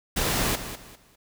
pink noise with echo, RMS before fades -25 dBFS, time 0.16-0.56 s, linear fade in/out 10 ms, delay 200 ms, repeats 3, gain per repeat -11 dB, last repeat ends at 1.16 s, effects none

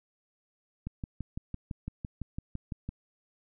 click train, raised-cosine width 5 ms, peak -23 dBFS, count 13, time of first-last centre 0.87-2.89 s, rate 5.94 Hz, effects none

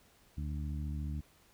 harmonic tone, 74.2 Hz, D2, 18 cents sharp, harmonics 1 / 2 / 3 / 4, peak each -36 / -41 / -46 / -50 dBFS, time 0.37-1.21 s, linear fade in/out 10 ms, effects pink hiss -65 dBFS RMS until 1.53 s

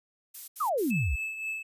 violet noise bursts, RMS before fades -39 dBFS, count 3, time 0.34-0.914 s, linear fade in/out 10 ms, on 140 ms, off 77 ms
sine exponential sweep, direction down, 1337 to 54.6 Hz, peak -25 dBFS, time 0.6-1.16 s, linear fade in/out 10 ms
triangle tone with tremolo, 2613 Hz, E7, 16 cents flat, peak -28 dBFS, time 0.9-1.63 s, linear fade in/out 10 ms, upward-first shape triangle, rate 3.8 Hz, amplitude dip 60%
effects resampled to 32000 Hz

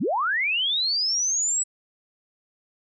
sine linear sweep, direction up, 126 to 7902 Hz, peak -21 dBFS, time 0-1.64 s, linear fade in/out 20 ms, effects none

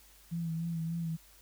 sine tone with vibrato, 165.5 Hz, E3, 7 cents sharp, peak -32 dBFS, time 0.31-1.17 s, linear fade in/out 20 ms, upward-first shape sine, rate 3.4 Hz, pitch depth 37 cents each way, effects added 50 Hz sine -62 dBFS peak until 1.41 s + white hiss -60 dBFS RMS until 1.41 s

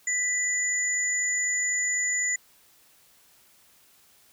sine tone pair together, 1982 / 6986 Hz, B6 / A8, +6 / -13 cents, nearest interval octave + minor seventh, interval 2181 cents, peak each -27 / -26 dBFS, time 0.07-2.36 s, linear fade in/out 5 ms, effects white hiss -59 dBFS RMS until 4.32 s

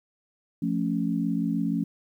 sine chord, F augmented, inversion none, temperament equal with one note detuned, 173.71 / 220 / 277.2 Hz, F3 / A3 / C#4, -9 / 0 / 0 cents, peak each -28 dBFS, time 0.62-1.84 s, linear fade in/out 5 ms, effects 10-bit

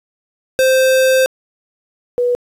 square / sine tone pair in turn, 522 / 488.6 Hz, C5 / B4, -4 / -19 cents, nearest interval minor second, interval 115 cents, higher first, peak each -10 / -12 dBFS, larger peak first, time 0.59-1.26 / 2.18-2.35 s, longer first, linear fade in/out 0 ms, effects resampled to 32000 Hz + 8-bit

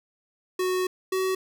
square tone pair in turn, 368.8 / 376.8 Hz, F#4 / F#4, -6 / +32 cents, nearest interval unison, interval 38 cents, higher second, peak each -24 dBFS, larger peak neither, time 0.59-0.87 / 1.12-1.35 s, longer first, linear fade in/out 5 ms, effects none

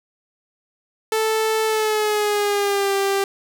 sawtooth tone with pitch glide, 439.5 to 393.8 Hz, A4 to G4, -2 to +8 cents, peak -14 dBFS, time 1.12-3.24 s, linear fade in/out 2 ms, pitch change -190 cents, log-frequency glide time 1.65-2.94 s, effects none

